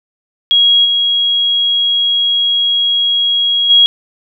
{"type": "tone with level steps", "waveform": "sine", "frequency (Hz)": 3300, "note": "G#7", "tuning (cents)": -12, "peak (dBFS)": [-6, -10, -4], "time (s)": [0.51, 3.86], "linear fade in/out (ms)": 0, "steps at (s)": [0.84, 3.69], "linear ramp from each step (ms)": 20, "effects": []}